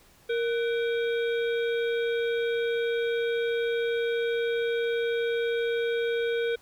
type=harmonic tone with a mistuned harmonic; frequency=466.2 Hz; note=A#4; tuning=in tune; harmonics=1 / 3 / 5 / 7 / 8; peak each=-25 / -35 / -39 / -42 / -43 dBFS; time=0.29-6.56 s; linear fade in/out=10 ms; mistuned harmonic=3; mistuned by=+120 cents; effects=pink hiss -58 dBFS RMS until 6.61 s